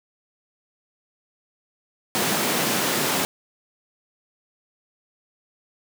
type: high-pass noise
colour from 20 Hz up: pink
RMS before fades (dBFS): -23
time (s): 2.15-3.25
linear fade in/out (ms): 0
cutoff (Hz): 160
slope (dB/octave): 24
effects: none